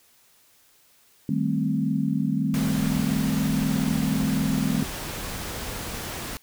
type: chord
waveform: sine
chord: A half-diminished seventh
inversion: second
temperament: equal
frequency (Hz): 155.56 / 196 / 220 / 261.6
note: Eb3 / G3 / A3 / C4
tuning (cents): 0 / 0 / 0 / 0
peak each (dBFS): -27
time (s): 1.29-4.83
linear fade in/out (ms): 2
type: noise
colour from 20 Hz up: pink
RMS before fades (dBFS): -33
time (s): 2.54-6.37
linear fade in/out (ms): 0
effects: white hiss -59 dBFS RMS until 6.42 s